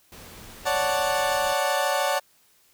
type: noise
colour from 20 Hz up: pink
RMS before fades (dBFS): -44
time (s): 0.12-1.53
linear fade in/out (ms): 2
type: chord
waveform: 30% pulse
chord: D major seventh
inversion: third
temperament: equal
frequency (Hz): 554.4 / 587.3 / 740 / 880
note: C#5 / D5 / F#5 / A5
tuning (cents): 0 / 0 / 0 / 0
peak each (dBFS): -25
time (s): 0.65-2.2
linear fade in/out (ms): 20
effects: white hiss -61 dBFS RMS until 2.73 s